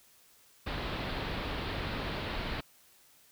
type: low-pass noise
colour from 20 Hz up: pink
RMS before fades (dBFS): -36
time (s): 0.66-2.61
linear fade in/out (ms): 10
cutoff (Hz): 4400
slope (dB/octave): 48
effects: white hiss -62 dBFS RMS until 3.31 s